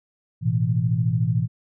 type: chord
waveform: sine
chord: A suspended second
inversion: none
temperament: equal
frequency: 110 / 123.47 / 164.81 Hz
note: A2 / B2 / E3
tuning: 0 / 0 / 0 cents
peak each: -23 / -22 / -24 dBFS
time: 0.41-1.48 s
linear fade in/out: 50 ms
effects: none